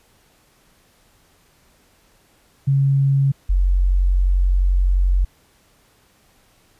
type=tone pair in turn; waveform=sine; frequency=137.6 / 45.76 Hz; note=C#3 / F#1; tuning=-12 / -18 cents; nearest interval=octave + perfect fifth; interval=1906 cents; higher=first; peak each=-13 dBFS; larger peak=neither; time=2.67-3.32 / 3.49-5.25 s; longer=second; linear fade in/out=10 ms; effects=pink hiss -57 dBFS RMS until 6.79 s + resampled to 32000 Hz